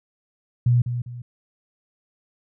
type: tone with echo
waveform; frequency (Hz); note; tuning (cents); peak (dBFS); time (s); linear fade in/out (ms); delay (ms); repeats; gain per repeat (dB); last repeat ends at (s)
sine; 121.5; B2; -28; -14; 0.66-0.82; 5; 200; 2; -9; 1.22
effects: none